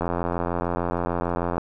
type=click train; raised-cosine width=1 ms; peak=-11 dBFS; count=137; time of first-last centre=0.01-1.58 s; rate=86.6 Hz; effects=none